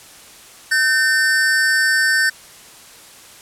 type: tone pair together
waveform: square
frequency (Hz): 1540.3 / 1800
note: G6 / A6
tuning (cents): -31 / +39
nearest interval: minor third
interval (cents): 270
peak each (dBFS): -17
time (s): 0.71-2.3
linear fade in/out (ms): 10
effects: white hiss -42 dBFS RMS until 3.41 s + low-pass 11000 Hz 12 dB/octave